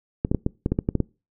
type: clicks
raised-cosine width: 3 ms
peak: -8 dBFS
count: 10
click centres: 0.249 / 0.315 / 0.347 / 0.464 / 0.661 / 0.72 / 0.789 / 0.889 / 0.953 / 1.003 s
effects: noise-tail reverb RT60 0.3 s tail -24 dB re dry